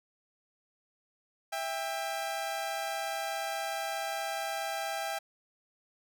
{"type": "tone pair together", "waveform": "sawtooth", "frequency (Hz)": [659.3, 796.1], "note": ["E5", "G5"], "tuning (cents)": [0, 27], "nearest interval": "minor third", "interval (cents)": 327, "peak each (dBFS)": [-33, -31], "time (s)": [1.52, 5.19], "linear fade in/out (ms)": 10, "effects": []}